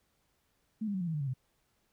sine tone with pitch steps, 218.2 / 202.4 / 187.77 / 174.19 / 161.59 / 149.9 / 139.05 / 129 Hz, A3 / G#3 / F#3 / F3 / E3 / D3 / C#3 / C3, -14 / -44 / +26 / -4 / -34 / +36 / +6 / -24 cents, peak -31 dBFS, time 0.81-1.338 s, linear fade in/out 10 ms, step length 66 ms, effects pink hiss -75 dBFS RMS until 1.92 s

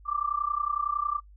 sine tone with amplitude modulation, 1176 Hz, D6, 2 cents sharp, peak -22 dBFS, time 0.05-1.21 s, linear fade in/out 50 ms, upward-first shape sine, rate 30.9 Hz, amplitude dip 90%, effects noise-tail reverb RT60 0.1 s tail -24 dB re dry + added 50 Hz sine -49 dBFS peak until 1.36 s

